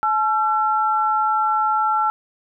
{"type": "tone pair together", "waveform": "sine", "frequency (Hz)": [860, 1351], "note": ["A5", "E6"], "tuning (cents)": [-40, 42], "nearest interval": "minor sixth", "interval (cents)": 782, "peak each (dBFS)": -19, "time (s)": [0.03, 2.1], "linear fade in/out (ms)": 0, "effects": []}